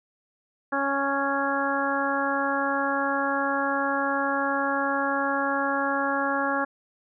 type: harmonic tone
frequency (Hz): 277.2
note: C#4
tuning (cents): 0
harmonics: 1 / 2 / 3 / 4 / 5 / 6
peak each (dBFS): -30 / -30 / -30 / -30 / -30 / -30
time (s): 0.72-6.65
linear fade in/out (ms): 10
effects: none